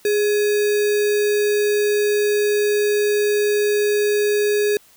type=tone with sample-and-hold; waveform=sine; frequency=415.3 Hz; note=G#4; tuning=in tune; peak=-15 dBFS; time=0.05-4.77 s; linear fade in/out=2 ms; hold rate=2100 Hz; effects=white hiss -52 dBFS RMS until 4.96 s